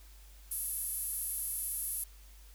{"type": "tone with high-pass filter", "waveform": "sawtooth", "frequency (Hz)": 437.7, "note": "A4", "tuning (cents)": -9, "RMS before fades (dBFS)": -37, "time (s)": [0.51, 2.04], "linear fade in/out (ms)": 5, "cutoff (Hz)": 11000, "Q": 5.6, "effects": ["added 50 Hz sine -52 dBFS peak until 2.54 s", "white hiss -61 dBFS RMS until 2.54 s"]}